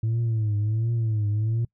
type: tone with vibrato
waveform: sine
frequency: 110 Hz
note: A2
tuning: in tune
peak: -19 dBFS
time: 0.03-1.65 s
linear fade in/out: 5 ms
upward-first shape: triangle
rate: 1.4 Hz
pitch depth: 120 cents each way
effects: noise-tail reverb RT60 0.1 s tail -26 dB re dry + tanh soft clip ceiling -20 dBFS